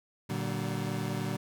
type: chord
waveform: 30% pulse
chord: Bb augmented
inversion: none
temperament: equal with one note detuned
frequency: 116.54 / 146.83 / 189.87 Hz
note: Bb2 / D3 / F#3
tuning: 0 / 0 / +45 cents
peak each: -33 dBFS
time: 0.29-1.37 s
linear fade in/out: 10 ms
effects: none